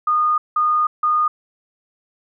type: tone bursts at uneven times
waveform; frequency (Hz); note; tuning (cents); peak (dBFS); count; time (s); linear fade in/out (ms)
sine; 1226; D#6; -26; -14; 3; 0.07-0.38 / 0.56-0.87 / 1.03-1.28; 5
effects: none